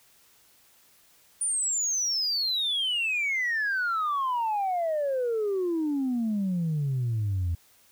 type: exponential sweep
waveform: sine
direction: down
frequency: 9460 to 82.41 Hz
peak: -23 dBFS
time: 1.41-7.55 s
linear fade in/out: 5 ms
effects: tanh soft clip ceiling -22 dBFS + white hiss -60 dBFS RMS until 7.91 s